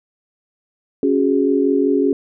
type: chord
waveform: sine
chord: C# suspended fourth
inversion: none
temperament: equal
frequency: 277.2 / 370 / 415.3 Hz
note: C#4 / F#4 / G#4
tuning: 0 / 0 / 0 cents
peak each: -16 / -19 / -18 dBFS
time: 1.03-2.13 s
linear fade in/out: 2 ms
effects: none